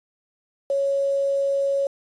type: tone with quantisation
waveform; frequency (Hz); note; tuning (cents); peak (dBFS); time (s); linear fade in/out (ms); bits
sine; 554; C#5; -1; -19; 0.7-1.87; 2; 7
effects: resampled to 22050 Hz